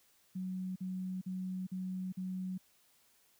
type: tone bursts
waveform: sine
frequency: 185.7 Hz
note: F#3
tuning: 7 cents sharp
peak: -36 dBFS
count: 5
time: 0.35-2.58 s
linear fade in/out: 10 ms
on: 410 ms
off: 45 ms
effects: white hiss -69 dBFS RMS until 3.39 s